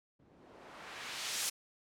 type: noise with low-pass filter sweep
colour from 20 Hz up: blue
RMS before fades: -43 dBFS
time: 0.19-1.5 s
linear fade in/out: 10 ms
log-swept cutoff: 200 to 9200 Hz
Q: 0.71
effects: none